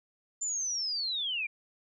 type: linear sweep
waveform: sine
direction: down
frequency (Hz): 7250 to 2312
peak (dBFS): -30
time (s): 0.41-1.47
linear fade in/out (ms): 10
effects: none